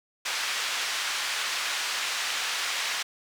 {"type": "band-pass noise", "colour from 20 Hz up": "pink", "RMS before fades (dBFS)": -30, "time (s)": [0.25, 3.03], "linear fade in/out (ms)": 10, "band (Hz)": [1500, 6000], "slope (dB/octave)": 12, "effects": []}